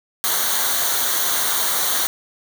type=noise with comb filter; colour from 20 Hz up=white; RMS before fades=-20 dBFS; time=0.24-2.07 s; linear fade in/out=0 ms; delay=0.39 ms; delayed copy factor=-0.7; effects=none